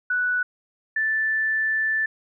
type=tone pair in turn; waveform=sine; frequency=1480 / 1760 Hz; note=F#6 / A6; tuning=0 / 0 cents; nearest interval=minor third; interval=300 cents; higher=second; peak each=-20 dBFS; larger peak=neither; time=0.1-0.43 / 0.96-2.06 s; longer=second; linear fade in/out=5 ms; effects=none